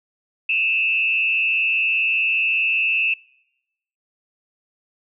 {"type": "tone with frequency modulation", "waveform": "sine", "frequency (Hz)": 2637, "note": "E7", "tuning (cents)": 0, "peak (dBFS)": -17, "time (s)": [0.49, 3.14], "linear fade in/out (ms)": 5, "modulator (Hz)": 131, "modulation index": 0.81, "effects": ["noise-tail reverb RT60 0.9 s tail -26 dB re dry"]}